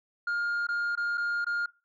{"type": "tone with dropouts", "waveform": "sine", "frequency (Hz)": 1413, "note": "F6", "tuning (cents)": 20, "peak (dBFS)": -24, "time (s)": [0.27, 1.66], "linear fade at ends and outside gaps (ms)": 5, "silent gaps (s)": [[0.669, 0.687], [0.954, 0.974], [1.174, 1.178], [1.446, 1.466]], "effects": ["noise-tail reverb RT60 0.3 s tail -23 dB re dry", "tanh soft clip ceiling -26 dBFS"]}